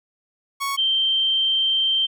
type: tone pair in turn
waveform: sawtooth / sine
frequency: 1108.7 / 3136 Hz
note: C#6 / G7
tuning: 0 / 0 cents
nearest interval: octave + tritone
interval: 1800 cents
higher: second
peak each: -19 / -17 dBFS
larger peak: second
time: 0.6-0.77 / 0.77-2.07 s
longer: second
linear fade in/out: 20 ms
effects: none